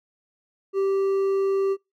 triangle tone with hard clipping, 390 Hz, G4, 9 cents flat, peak -21 dBFS, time 0.73-1.77 s, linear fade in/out 50 ms, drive 7 dB, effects noise-tail reverb RT60 0.2 s tail -23 dB re dry

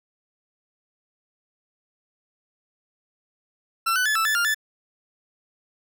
40% pulse tone with pitch steps, 1348 / 1499 / 1723 / 1321 / 1743 / 1402 / 1745 Hz, E6 / F#6 / A6 / E6 / A6 / F6 / A6, +38 / +22 / -37 / +3 / -17 / +6 / -15 cents, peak -19 dBFS, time 3.86-4.546 s, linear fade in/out 10 ms, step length 98 ms, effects none

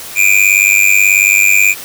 square tone with amplitude modulation, 2400 Hz, D7, 37 cents sharp, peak -3 dBFS, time 0.15-1.75 s, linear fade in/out 50 ms, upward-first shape sine, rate 98.4 Hz, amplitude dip 100%, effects white hiss -28 dBFS RMS until 1.84 s

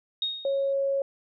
sine tone with exponential decay, 3729 Hz, A#7, in tune, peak -23 dBFS, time 0.22-0.73 s, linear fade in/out 2 ms, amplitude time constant 110 ms
sine tone, 550 Hz, C#5, 14 cents flat, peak -23 dBFS, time 0.45-1.02 s, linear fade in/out 2 ms
effects none

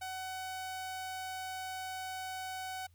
sawtooth tone, 750 Hz, F#5, 23 cents sharp, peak -35 dBFS, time 0.01-2.87 s, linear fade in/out 10 ms, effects added 85 Hz sine -61 dBFS peak until 2.94 s + white hiss -75 dBFS RMS until 2.94 s

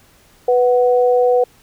sine tone pair together, 494.4 / 740.8 Hz, B4 / F#5, +2 / +2 cents, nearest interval perfect fifth, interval 700 cents, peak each -11 / -18 dBFS, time 0.48-1.44 s, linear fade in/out 5 ms, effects pink hiss -51 dBFS RMS until 1.62 s

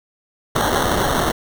white noise with sample-and-hold, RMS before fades -18 dBFS, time 0.55-1.32 s, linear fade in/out 10 ms, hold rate 2450 Hz, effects none

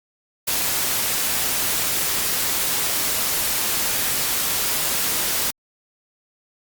white noise, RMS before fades -22 dBFS, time 0.47-5.51 s, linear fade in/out 10 ms, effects Opus 48 kbps

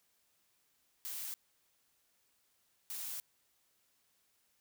blue noise bursts at uneven times, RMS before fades -42 dBFS, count 2, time 1.05-1.34 / 2.9-3.2 s, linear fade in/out 0 ms, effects white hiss -75 dBFS RMS until 4.6 s

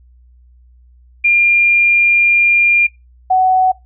sine tone pair in turn, 2400 / 747.1 Hz, D7 / F#5, +37 / +17 cents, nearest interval octave + minor sixth, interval 2020 cents, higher first, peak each -8 dBFS, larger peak neither, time 1.24-2.87 / 3.3-3.72 s, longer first, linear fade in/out 10 ms, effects noise-tail reverb RT60 0.2 s tail -20 dB re dry + added 61 Hz sine -43 dBFS peak until 3.85 s

